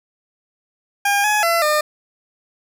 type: tone with pitch steps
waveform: 20% pulse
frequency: 807 / 843 / 675 / 605 Hz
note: G#5 / G#5 / E5 / D#5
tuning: -50 / +26 / +41 / -49 cents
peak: -10 dBFS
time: 1.05-1.81 s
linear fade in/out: 5 ms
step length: 190 ms
effects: none